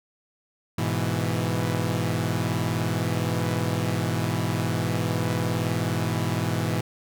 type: chord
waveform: sawtooth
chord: E major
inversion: first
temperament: equal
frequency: 103.83 / 123.47 / 164.81 Hz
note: G#2 / B2 / E3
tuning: 0 / 0 / 0 cents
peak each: -24 dBFS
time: 0.78-6.81 s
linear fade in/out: 5 ms
effects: none

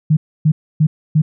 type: tone bursts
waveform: sine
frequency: 154.5 Hz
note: D#3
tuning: 12 cents flat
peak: -8 dBFS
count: 4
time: 0.1-1.22 s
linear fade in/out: 10 ms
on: 70 ms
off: 280 ms
effects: none

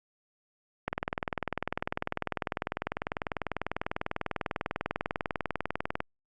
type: click train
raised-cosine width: 0.5 ms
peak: -14 dBFS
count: 104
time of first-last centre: 0.88-6.004 s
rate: 20.1 Hz
effects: Opus 48 kbps

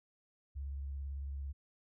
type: tone with vibrato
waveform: sine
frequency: 69.3 Hz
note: C#2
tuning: in tune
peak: -38 dBFS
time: 0.55-1.53 s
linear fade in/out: 20 ms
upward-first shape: square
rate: 18 Hz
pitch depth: 40 cents each way
effects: none

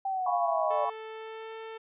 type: linear sweep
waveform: sine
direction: down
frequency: 784 to 584 Hz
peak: -28 dBFS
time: 0.05-0.85 s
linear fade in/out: 5 ms
type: chord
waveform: sine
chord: C# dominant seventh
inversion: first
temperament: equal with one note detuned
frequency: 698.5 / 810.7 / 987.8 / 1108.7 Hz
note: E#5 / G#5 / B5 / C#6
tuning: 0 / -42 / 0 / 0 cents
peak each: -33 dBFS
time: 0.26-0.9 s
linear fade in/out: 5 ms
type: tone with pitch glide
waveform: sawtooth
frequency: 440 to 445.6 Hz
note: A4 to A4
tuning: 0 to +22 cents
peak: -35 dBFS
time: 0.7-1.78 s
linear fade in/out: 10 ms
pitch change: +22 cents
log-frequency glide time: 1.07-1.54 s
effects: resampled to 8000 Hz

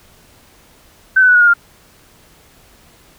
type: tone with pitch steps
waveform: sine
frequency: 1532 / 1504.8 / 1478.1 / 1451.9 / 1426.1 / 1400.8 Hz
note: G6 / F#6 / F#6 / F#6 / F6 / F6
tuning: -40 / +29 / -2 / -33 / +36 / +5 cents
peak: -6 dBFS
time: 1.16-1.538 s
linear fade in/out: 10 ms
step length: 63 ms
effects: pink hiss -48 dBFS RMS until 3.18 s

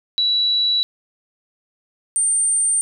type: tone pair in turn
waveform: sine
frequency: 3928 / 8846 Hz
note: B7 / C#9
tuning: -10 / -5 cents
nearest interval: octave + major second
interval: 1405 cents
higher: second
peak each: -15 dBFS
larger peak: neither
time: 0.18-0.83 / 2.16-2.81 s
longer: neither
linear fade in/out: 0 ms
effects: none

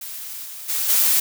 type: noise with level steps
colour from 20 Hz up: blue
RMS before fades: -33 / -35 / -23 / -17 dBFS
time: 0.01-1.2 s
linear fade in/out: 5 ms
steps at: 0.44 / 0.68 / 0.88 s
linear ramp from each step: 20 ms
effects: none

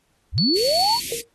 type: linear sweep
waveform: sine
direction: up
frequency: 45.68 to 987.8 Hz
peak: -18 dBFS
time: 0.32-0.99 s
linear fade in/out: 50 ms
type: tone with tremolo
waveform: sine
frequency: 4445 Hz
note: C#8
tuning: 4 cents sharp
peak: -19 dBFS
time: 0.38-1 s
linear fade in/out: 0 ms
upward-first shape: square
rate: 2.7 Hz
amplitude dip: 30%
type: band-stop noise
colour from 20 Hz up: white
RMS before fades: -29 dBFS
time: 0.55-1.22 s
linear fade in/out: 20 ms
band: 390 to 2100 Hz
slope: 48 dB/octave
type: tone with exponential decay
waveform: sine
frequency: 466.2 Hz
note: A#4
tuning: in tune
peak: -21 dBFS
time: 1.12-1.29 s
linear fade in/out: 2 ms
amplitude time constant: 36 ms
effects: pink hiss -66 dBFS RMS until 1.34 s + AAC 32 kbps

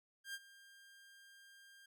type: tone with ADSR envelope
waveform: sawtooth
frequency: 1600 Hz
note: G6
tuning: 35 cents sharp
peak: -38 dBFS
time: 0.24-1.86 s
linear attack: 100 ms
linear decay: 44 ms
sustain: -18 dB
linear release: 5 ms
effects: none

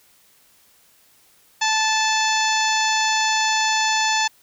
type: harmonic tone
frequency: 875 Hz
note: A5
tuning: 10 cents flat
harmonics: 1 / 2 / 3 / 4 / 5 / 6 / 7 / 8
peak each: -21 / -24 / -26 / -27 / -28 / -29 / -29 / -30 dBFS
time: 1.61-4.28 s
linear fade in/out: 10 ms
effects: white hiss -56 dBFS RMS until 4.42 s

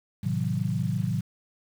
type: chord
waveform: sine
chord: A diminished seventh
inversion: none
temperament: equal with one note detuned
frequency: 110 / 130.81 / 159.2 / 185 Hz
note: A2 / C3 / Eb3 / Gb3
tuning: 0 / 0 / +40 / 0 cents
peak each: -30 dBFS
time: 0.23-1.21 s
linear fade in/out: 10 ms
effects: 8-bit

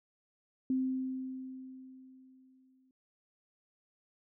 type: tone with exponential decay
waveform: sine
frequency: 260.3 Hz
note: C4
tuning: 9 cents flat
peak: -27 dBFS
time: 0.7-2.91 s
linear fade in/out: 2 ms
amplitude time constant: 480 ms
effects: none

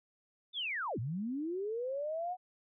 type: linear two-way sweep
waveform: sine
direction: down then up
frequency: 3623 to 103.83 to 744 Hz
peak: -34 dBFS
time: 0.53-2.37 s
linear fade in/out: 50 ms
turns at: 0.99 s
effects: none

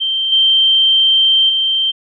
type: tone with level steps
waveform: sine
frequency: 3136 Hz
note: G7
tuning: in tune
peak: -14 / -8 / -12 dBFS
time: 0-1.92 s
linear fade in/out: 20 ms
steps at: 0.32 / 1.49 s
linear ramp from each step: 5 ms
effects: none

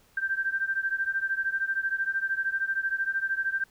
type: beating tone pair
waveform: sine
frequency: 1568 / 1581 Hz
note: G6 / G6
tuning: 0 / +14 cents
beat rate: 13 Hz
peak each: -28 / -30 dBFS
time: 0.17-3.64 s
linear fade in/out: 5 ms
effects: pink hiss -62 dBFS RMS until 3.7 s

